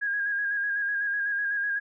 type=tone with vibrato; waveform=sine; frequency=1636 Hz; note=G#6; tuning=26 cents flat; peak=-25 dBFS; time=0.01-1.8 s; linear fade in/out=20 ms; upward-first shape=square; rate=8 Hz; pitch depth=28 cents each way; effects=none